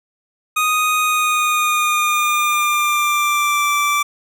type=tone with pitch glide; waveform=25% pulse; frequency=1244.5 to 1167.9 Hz; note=D#6 to D6; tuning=0 to -10 cents; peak=-11 dBFS; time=0.56-4.03 s; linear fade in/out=10 ms; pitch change=-110 cents; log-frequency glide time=1.03-3.74 s; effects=none